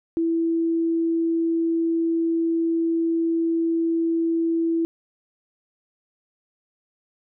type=tone; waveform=sine; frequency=330.8 Hz; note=E4; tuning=6 cents sharp; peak=-19 dBFS; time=0.17-4.85 s; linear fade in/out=0 ms; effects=none